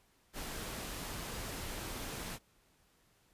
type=noise; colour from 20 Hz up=pink; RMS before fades=-42 dBFS; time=0.33-2.39 s; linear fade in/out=50 ms; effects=pink hiss -70 dBFS RMS until 3.33 s + resampled to 32000 Hz